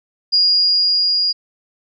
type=tone with level ramp; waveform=sine; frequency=4857 Hz; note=D#8; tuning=43 cents flat; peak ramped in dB=-10 to -14 dBFS; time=0.32-1.33 s; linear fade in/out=20 ms; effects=none